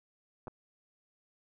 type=clicks; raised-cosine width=1 ms; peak=-29 dBFS; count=2; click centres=0.472 / 0.48 s; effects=none